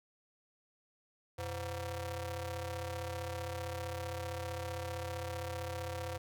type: ring-modulated tone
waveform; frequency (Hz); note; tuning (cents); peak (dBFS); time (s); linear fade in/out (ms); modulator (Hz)
sawtooth; 211.8; G#3; +34; -31; 1.38-6.18; 10; 300
effects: none